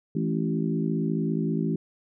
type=harmonic tone with a mistuned harmonic; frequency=54.8 Hz; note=A1; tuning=6 cents flat; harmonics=3 / 4 / 5 / 6 / 7; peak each=-27 / -29 / -31 / -33 / -34 dBFS; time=0.15-1.76 s; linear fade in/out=5 ms; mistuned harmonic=4; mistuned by=-33 cents; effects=none